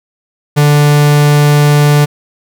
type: tone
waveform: 45% pulse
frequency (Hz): 146.83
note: D3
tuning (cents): 0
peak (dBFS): -5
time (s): 0.56-2.06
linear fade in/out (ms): 20
effects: none